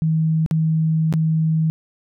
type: tone with dropouts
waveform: sine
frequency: 159.4 Hz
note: D#3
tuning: 42 cents sharp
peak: -15 dBFS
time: 0.02-1.7 s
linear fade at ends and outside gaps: 0 ms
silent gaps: 0.462-0.511 / 1.126-1.138 s
effects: none